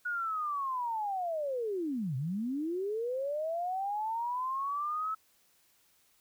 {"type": "linear two-way sweep", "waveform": "sine", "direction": "down then up", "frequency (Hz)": [1466, 122.3, 1308], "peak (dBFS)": -31, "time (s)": [0.05, 5.15], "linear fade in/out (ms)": 10, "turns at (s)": 2.16, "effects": ["white hiss -68 dBFS RMS until 6.2 s"]}